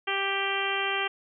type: harmonic tone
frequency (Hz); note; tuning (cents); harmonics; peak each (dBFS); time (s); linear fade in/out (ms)
392.9; G4; +4; 1 / 2 / 3 / 4 / 5 / 6 / 7 / 8; -34 / -34 / -34 / -34 / -34 / -34 / -34 / -34; 0.07-1.08; 10
effects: none